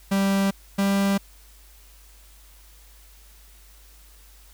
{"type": "tone pair in turn", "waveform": "45% pulse", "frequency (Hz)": [196, 197.59], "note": ["G3", "G3"], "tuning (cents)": [0, 14], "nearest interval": "unison", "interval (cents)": 14, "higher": "second", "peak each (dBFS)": -19, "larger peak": "neither", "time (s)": [[0.11, 0.51], [0.78, 1.18]], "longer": "neither", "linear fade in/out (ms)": 10, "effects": ["added 50 Hz sine -49 dBFS peak until 4.53 s", "white hiss -54 dBFS RMS until 4.53 s"]}